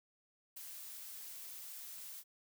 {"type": "noise with ADSR envelope", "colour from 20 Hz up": "blue", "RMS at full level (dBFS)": -45, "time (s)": [0.56, 2.24], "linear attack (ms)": 13, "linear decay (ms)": 5, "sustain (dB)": -4, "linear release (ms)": 51, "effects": []}